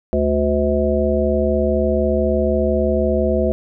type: harmonic tone with a mistuned harmonic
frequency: 73 Hz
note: D2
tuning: 10 cents flat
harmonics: 1 / 3 / 5 / 7 / 9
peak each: -21 / -21 / -21 / -21 / -21 dBFS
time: 0.13-3.52 s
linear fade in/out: 0 ms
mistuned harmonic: 9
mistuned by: -38 cents
effects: none